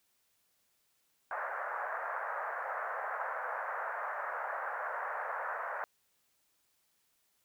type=band-pass noise; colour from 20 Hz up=white; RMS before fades=-38 dBFS; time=1.31-5.84 s; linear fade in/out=0 ms; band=530 to 1700 Hz; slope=48 dB/octave; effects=white hiss -75 dBFS RMS until 7.44 s